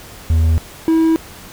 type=tone pair in turn; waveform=triangle; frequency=80.8 / 323.9 Hz; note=E2 / E4; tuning=-34 / -30 cents; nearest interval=2 octaves; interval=2404 cents; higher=second; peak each=-8 dBFS; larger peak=neither; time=0.3-0.58 / 0.88-1.16 s; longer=neither; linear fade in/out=0 ms; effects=pink hiss -37 dBFS RMS until 1.52 s